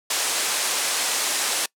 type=low-pass noise; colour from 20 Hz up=white; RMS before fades=-24 dBFS; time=0.1-1.66 s; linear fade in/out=5 ms; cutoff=10000 Hz; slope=24 dB/octave; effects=noise-tail reverb RT60 0.1 s tail -24 dB re dry + high-pass 400 Hz 12 dB/octave